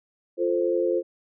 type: chord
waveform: sine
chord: F major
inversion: none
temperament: equal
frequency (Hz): 349.2 / 440 / 523.3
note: F4 / A4 / C5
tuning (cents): 0 / 0 / 0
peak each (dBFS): -24 / -27 / -25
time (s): 0.37-1.03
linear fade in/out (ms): 50
effects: none

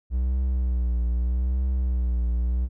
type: tone with vibrato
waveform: triangle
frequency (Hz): 61.74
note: B1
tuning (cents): 0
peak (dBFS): -19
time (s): 0.1-2.69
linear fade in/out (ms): 50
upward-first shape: triangle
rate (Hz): 0.8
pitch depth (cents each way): 82
effects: none

